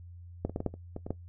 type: clicks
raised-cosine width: 2 ms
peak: -16 / -25 / -18 / -20 / -15 / -30 / -23 / -24 / -18 dBFS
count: 9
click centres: 0.45 / 0.496 / 0.561 / 0.604 / 0.663 / 0.74 / 0.964 / 1.065 / 1.106 s
effects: noise-tail reverb RT60 0.1 s tail -17 dB re dry + added 87 Hz sine -45 dBFS peak until 1.28 s